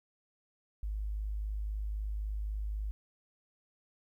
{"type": "tone", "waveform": "sine", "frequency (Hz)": 51.91, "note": "G#1", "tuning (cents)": 0, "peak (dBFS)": -33, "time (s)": [0.83, 2.91], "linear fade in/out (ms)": 0, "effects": ["12-bit"]}